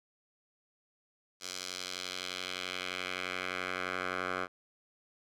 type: tone with band-pass filter sweep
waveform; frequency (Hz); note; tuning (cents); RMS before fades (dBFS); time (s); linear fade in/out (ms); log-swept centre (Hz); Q
10% pulse; 91.6; F#2; -17; -38; 1.4-4.48; 50; 5600 to 1300; 1.4
effects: none